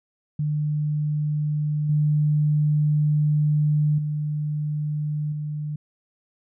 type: tone with level steps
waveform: sine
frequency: 150 Hz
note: D3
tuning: 37 cents sharp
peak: -21 / -17 / -23 / -26 dBFS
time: 0.39-5.76 s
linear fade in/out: 5 ms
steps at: 1.89 / 3.98 / 5.32 s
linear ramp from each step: 5 ms
effects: none